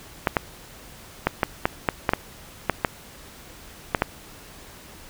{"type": "clicks", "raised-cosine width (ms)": 0.5, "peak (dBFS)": -3, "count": 12, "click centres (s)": [0.272, 0.368, 1.27, 1.432, 1.655, 1.888, 2.092, 2.135, 2.697, 2.848, 3.948, 4.021], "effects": ["pink hiss -45 dBFS RMS until 5.09 s"]}